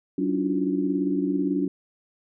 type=tone cluster; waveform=sine; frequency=188.5 / 284.8 / 302.7 / 337.4 / 362.1 Hz; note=F#3 / C#4 / D#4 / E4 / F#4; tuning=+32 / +47 / -48 / +40 / -37 cents; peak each=-29 / -24 / -31 / -32 / -31 dBFS; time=0.18-1.68 s; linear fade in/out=5 ms; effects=none